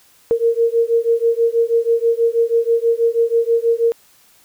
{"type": "beating tone pair", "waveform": "sine", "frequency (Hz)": [460, 466.2], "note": ["A#4", "A#4"], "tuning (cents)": [-23, 0], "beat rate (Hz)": 6.2, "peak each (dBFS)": [-16, -16], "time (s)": [0.31, 3.92], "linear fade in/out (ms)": 0, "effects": ["white hiss -52 dBFS RMS until 4.44 s"]}